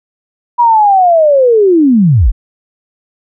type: linear sweep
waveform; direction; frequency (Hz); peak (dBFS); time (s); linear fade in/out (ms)
sine; down; 974 to 31.26; -4; 0.58-2.32; 20
effects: none